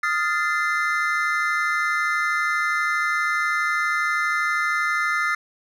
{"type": "chord", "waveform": "triangle", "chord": "F dominant seventh", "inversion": "third", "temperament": "equal with one note detuned", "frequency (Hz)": [1244.5, 1396.9, 1760, 2069], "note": ["Eb6", "F6", "A6", "C7"], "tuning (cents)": [0, 0, 0, -20], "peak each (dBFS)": -24, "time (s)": [0.03, 5.35], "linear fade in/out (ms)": 5, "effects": []}